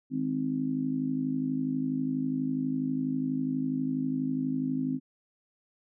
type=harmonic tone; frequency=52.2 Hz; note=G#1; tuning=10 cents sharp; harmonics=3 / 4 / 5 / 6; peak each=-36 / -39 / -28 / -39 dBFS; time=0.1-5 s; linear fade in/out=50 ms; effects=none

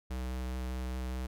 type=tone with vibrato; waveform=square; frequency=63.4 Hz; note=B1; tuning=46 cents sharp; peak=-35 dBFS; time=0.1-1.27 s; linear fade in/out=10 ms; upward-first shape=sine; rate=4.9 Hz; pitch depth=9 cents each way; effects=none

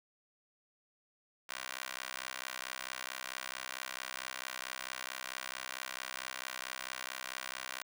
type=tone with high-pass filter; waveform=15% pulse; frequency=64.5 Hz; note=C2; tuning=24 cents flat; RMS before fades=-43 dBFS; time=1.49-7.83 s; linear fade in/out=5 ms; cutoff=1400 Hz; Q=0.95; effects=none

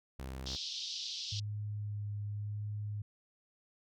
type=tone; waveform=sawtooth; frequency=65.6 Hz; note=C2; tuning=5 cents sharp; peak=-37 dBFS; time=0.19-0.56 s; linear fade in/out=0 ms
type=band-pass noise; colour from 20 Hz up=white; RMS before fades=-41 dBFS; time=0.46-1.4 s; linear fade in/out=5 ms; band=3100 to 5500 Hz; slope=48 dB/octave
type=tone with vibrato; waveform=sine; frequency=103.9 Hz; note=G#2; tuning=1 cent sharp; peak=-36 dBFS; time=1.32-3.02 s; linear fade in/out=5 ms; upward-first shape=sine; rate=0.89 Hz; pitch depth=12 cents each way
effects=none

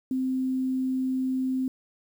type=tone with quantisation; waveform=sine; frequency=260 Hz; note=C4; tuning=11 cents flat; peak=-24 dBFS; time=0.11-1.68 s; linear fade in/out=2 ms; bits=9; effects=none

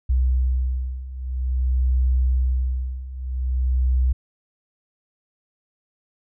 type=beating tone pair; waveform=sine; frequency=63.2 / 63.7 Hz; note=B1 / C2; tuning=+41 / -46 cents; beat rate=0.5 Hz; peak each=-23 / -20 dBFS; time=0.09-4.13 s; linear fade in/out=10 ms; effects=none

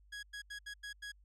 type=tone bursts at uneven times; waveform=sawtooth; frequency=1661.2 Hz; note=G#6; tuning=in tune; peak=-39 dBFS; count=6; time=0.12-0.23 / 0.33-0.42 / 0.5-0.59 / 0.66-0.74 / 0.83-0.93 / 1.02-1.12 s; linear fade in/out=10 ms; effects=added 50 Hz sine -61 dBFS peak until 1.24 s + low-pass 8000 Hz 12 dB/octave

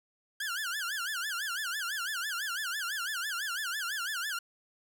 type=tone with vibrato; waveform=sawtooth; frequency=1551 Hz; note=G6; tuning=19 cents flat; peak=-29 dBFS; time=0.4-4.39 s; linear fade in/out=5 ms; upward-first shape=sine; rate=6 Hz; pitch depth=220 cents each way; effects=none

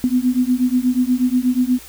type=beating tone pair; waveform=sine; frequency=246.9 / 255.2 Hz; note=B3 / C4; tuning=0 / -43 cents; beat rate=8.3 Hz; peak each=-17 dBFS; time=0.04-1.79 s; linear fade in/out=0 ms; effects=added 60 Hz sine -46 dBFS peak until 1.88 s + white hiss -40 dBFS RMS until 1.88 s

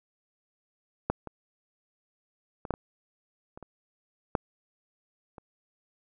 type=clicks; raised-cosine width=1 ms; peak=-11 / -24 / -24 / -11 / -22 / -29 / -29 / -10 / -30 dBFS; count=9; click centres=1.1 / 1.273 / 2.652 / 2.707 / 2.739 / 3.575 / 3.627 / 4.352 / 5.382 s; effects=none

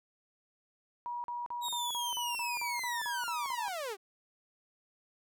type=tone bursts; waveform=sine; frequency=961 Hz; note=B5; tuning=48 cents flat; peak=-35 dBFS; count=12; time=1.06-3.682 s; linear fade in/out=0 ms; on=180 ms; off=42 ms
type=linear sweep; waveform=sawtooth; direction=down; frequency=3830 to 365.2 Hz; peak=-32 dBFS; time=1.61-3.97 s; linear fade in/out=50 ms
effects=none

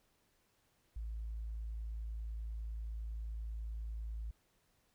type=tone; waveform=sine; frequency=55 Hz; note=A1; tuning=in tune; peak=-38 dBFS; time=0.96-4.31 s; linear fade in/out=5 ms; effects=tanh soft clip ceiling -35 dBFS + pink hiss -75 dBFS RMS until 4.94 s

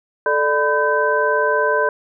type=tone cluster; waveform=sine; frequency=437.2 / 594 / 1003 / 1544 Hz; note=A4 / D5 / B5 / G6; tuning=-11 / +20 / +26 / -27 cents; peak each=-20 dBFS; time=0.26-1.89 s; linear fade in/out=2 ms; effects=none

